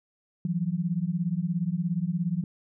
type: beating tone pair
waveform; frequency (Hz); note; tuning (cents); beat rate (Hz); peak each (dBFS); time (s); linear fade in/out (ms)
sine; 164.81 / 181.81; E3 / F#3; 0 / -30; 17; -28; 0.45-2.44; 2
effects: none